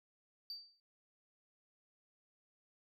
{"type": "tone with exponential decay", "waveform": "sine", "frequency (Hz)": 4634, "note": "D8", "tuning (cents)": -24, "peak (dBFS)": -38, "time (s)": [0.5, 0.8], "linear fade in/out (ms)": 1, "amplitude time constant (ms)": 65, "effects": ["tanh soft clip ceiling -40 dBFS"]}